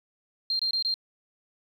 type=tone bursts; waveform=sine; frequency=4186 Hz; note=C8; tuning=in tune; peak=-24 dBFS; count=4; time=0.5-0.941 s; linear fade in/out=2 ms; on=93 ms; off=23 ms; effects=9-bit